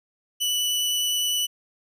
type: tone with vibrato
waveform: sawtooth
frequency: 2967 Hz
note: F#7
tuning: 4 cents sharp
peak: -19 dBFS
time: 0.4-1.47 s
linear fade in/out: 20 ms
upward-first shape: triangle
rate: 9.8 Hz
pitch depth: 8 cents each way
effects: none